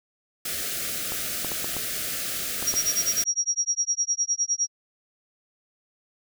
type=band-stop noise; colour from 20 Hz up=white; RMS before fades=-30 dBFS; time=0.45-3.24 s; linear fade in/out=5 ms; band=730 to 1200 Hz; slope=96 dB/octave
type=clicks; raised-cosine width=1 ms; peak=-19 dBFS; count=7; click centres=1.121 / 1.447 / 1.518 / 1.644 / 1.767 / 2.626 / 2.74 s
type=tone with tremolo; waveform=sine; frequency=5670 Hz; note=F8; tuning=25 cents sharp; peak=-19 dBFS; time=2.66-4.68 s; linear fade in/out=20 ms; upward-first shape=sine; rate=9.8 Hz; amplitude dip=100%
effects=none